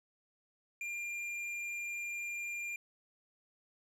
triangle tone with tanh clipping, 2396 Hz, D7, 34 cents sharp, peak -39 dBFS, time 0.81-2.76 s, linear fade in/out 2 ms, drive 13 dB, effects none

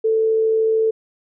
sine tone with amplitude modulation, 442.9 Hz, A4, 11 cents sharp, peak -13 dBFS, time 0.04-0.91 s, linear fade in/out 10 ms, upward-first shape sine, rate 73.2 Hz, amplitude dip 25%, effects none

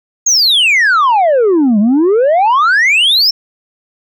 sine exponential two-way sweep, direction down then up, 6730 to 198.6 to 5490 Hz, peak -4 dBFS, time 0.26-3.31 s, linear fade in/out 10 ms, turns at 1.79 s, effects tanh soft clip ceiling -6 dBFS

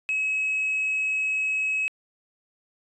triangle tone with tanh clipping, 2564 Hz, E7, 49 cents flat, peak -23 dBFS, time 0.09-1.88 s, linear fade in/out 0 ms, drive 5 dB, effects resampled to 24000 Hz

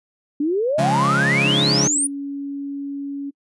sine exponential sweep, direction up, 278.8 to 9750 Hz, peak -17 dBFS, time 0.4-2.07 s, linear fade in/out 5 ms
sawtooth chord, Db major, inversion none, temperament equal, 138.59 / 174.61 / 207.7 Hz, Db3 / F3 / Ab3, 0 / 0 / 0 cents, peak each -17 / -21 / -20 dBFS, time 0.78-1.88 s, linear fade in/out 10 ms
sine tone with pitch glide, 300.7 to 280.6 Hz, D4 to C#4, +41 to +21 cents, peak -25 dBFS, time 1.43-3.31 s, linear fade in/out 20 ms, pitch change -120 cents, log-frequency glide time 1.88-2.03 s
effects noise-tail reverb RT60 0.1 s tail -26 dB re dry + resampled to 24000 Hz

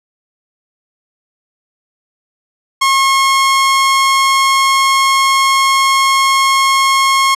sawtooth tone, 1082 Hz, C#6, 42 cents flat, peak -5 dBFS, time 2.81-7.35 s, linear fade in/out 10 ms, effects low-pass 10000 Hz 12 dB/octave

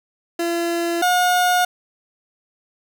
30% pulse tone pair in turn, 340 / 720.4 Hz, F4 / F#5, -46 / -46 cents, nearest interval octave + minor second, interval 1300 cents, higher second, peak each -17 / -12 dBFS, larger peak second, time 0.39-1.02 / 1.02-1.65 s, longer neither, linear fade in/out 5 ms, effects none

